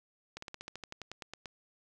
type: slowing click train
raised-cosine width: 0.2 ms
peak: -25 dBFS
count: 14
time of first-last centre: 0.37-1.458 s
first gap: 54 ms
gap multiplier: 1.07
effects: none